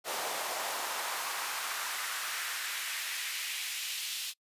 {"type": "noise with high-pass filter sweep", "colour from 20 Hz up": "pink", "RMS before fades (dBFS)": -36, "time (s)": [0.04, 4.34], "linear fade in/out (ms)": 50, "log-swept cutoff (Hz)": [590, 3300], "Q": 1.5, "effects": ["noise-tail reverb RT60 0.1 s tail -26 dB re dry", "resampled to 32000 Hz"]}